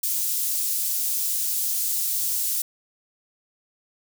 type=high-pass noise; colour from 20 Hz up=white; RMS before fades=-25 dBFS; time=0.03-2.62 s; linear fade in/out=5 ms; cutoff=6500 Hz; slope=12 dB/octave; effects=none